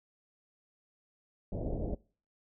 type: low-pass noise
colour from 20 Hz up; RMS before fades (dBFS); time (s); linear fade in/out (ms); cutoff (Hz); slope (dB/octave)
pink; -35; 1.52-1.95; 5; 670; 48
effects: noise-tail reverb RT60 0.4 s tail -23 dB re dry